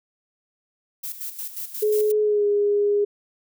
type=noise with tremolo; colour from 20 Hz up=violet; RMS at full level=-31 dBFS; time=1.03-2.12 s; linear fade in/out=10 ms; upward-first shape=square; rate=5.6 Hz; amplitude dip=65%
type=tone with pitch glide; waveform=sine; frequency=424.9 to 410.2 Hz; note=G#4 to G#4; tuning=+40 to -21 cents; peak=-17 dBFS; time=1.82-3.05 s; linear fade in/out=10 ms; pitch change=-61 cents; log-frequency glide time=2.21-2.46 s
effects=none

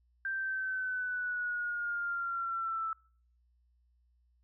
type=linear sweep; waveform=sine; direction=down; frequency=1575 to 1317 Hz; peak=-32 dBFS; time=0.25-2.93 s; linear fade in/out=2 ms; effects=noise-tail reverb RT60 0.5 s tail -26 dB re dry + added 60 Hz sine -67 dBFS peak until 4.43 s

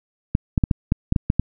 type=clicks; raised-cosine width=5 ms; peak=-4 dBFS; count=9; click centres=0.351 / 0.578 / 0.638 / 0.712 / 0.921 / 1.124 / 1.162 / 1.301 / 1.396 s; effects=none

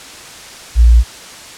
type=tone; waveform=sine; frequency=58.27 Hz; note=A#1; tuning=in tune; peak=-3 dBFS; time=0.75-1.04 s; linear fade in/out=50 ms; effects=white hiss -33 dBFS RMS until 1.57 s + low-pass 8000 Hz 12 dB/octave

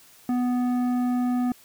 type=tone with tanh clipping; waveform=sine; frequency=247.4 Hz; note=B3; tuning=3 cents sharp; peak=-23 dBFS; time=0.29-1.52 s; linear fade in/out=2 ms; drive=11 dB; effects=white hiss -53 dBFS RMS until 1.64 s

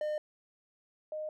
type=tone pair in turn; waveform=triangle / sine; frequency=606 / 615.9 Hz; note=D#5 / D#5; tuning=-46 / -18 cents; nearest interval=unison; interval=28 cents; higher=second; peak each=-29 / -35 dBFS; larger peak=first; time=0.01-0.18 / 1.12-1.29 s; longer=neither; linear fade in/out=2 ms; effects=none

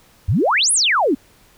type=exponential two-way sweep; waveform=sine; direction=up then down; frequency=76.7 to 11175 to 239.7 Hz; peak=-13 dBFS; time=0.28-1.15 s; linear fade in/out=10 ms; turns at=0.72 s; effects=pink hiss -52 dBFS RMS until 1.57 s

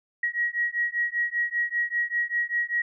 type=beating tone pair; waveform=sine; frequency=1900 / 1905.1 Hz; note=A#6 / A#6; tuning=+33 / +37 cents; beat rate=5.1 Hz; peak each=-27 dBFS; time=0.23-2.82 s; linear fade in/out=5 ms; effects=none

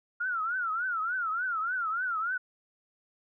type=tone with vibrato; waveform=sine; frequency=1391 Hz; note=F6; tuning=7 cents flat; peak=-28 dBFS; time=0.2-2.38 s; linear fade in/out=10 ms; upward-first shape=triangle; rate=3.4 Hz; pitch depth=190 cents each way; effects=none

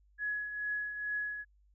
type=tone with tremolo; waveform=sine; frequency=1684 Hz; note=G#6; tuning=24 cents sharp; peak=-31 dBFS; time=0.18-1.45 s; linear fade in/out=50 ms; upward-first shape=triangle; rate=2.3 Hz; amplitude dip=60%; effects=added 50 Hz sine -63 dBFS peak until 1.74 s

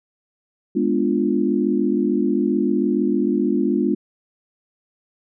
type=chord; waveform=sine; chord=G# diminished seventh; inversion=none; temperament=equal; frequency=207.7 / 246.9 / 293.7 / 349.2 Hz; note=G#3 / B3 / D4 / F4; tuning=0 / 0 / 0 / 0 cents; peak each=-22 dBFS; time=0.75-3.95 s; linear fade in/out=10 ms; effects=none

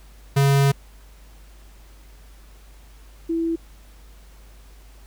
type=tone pair in turn; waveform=square / sine; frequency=139 / 330.6 Hz; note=C#3 / E4; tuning=+5 / +5 cents; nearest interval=octave + minor third; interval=1500 cents; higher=second; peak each=-15 / -20 dBFS; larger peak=first; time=0.36-0.72 / 3.29-3.56 s; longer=first; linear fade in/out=10 ms; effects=added 50 Hz sine -44 dBFS peak until 5.06 s + pink hiss -54 dBFS RMS until 5.06 s

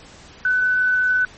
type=tone; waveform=sine; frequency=1502 Hz; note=F#6; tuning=26 cents sharp; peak=-15 dBFS; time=0.45-1.25 s; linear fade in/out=2 ms; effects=pink hiss -44 dBFS RMS until 1.37 s + MP3 32 kbps

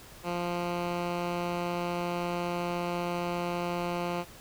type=tone with low-pass filter; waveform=10% pulse; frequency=174.61 Hz; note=F3; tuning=in tune; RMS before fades=-32 dBFS; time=0.23-4.25 s; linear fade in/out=50 ms; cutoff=3600 Hz; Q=0.69; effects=pink hiss -50 dBFS RMS until 4.4 s

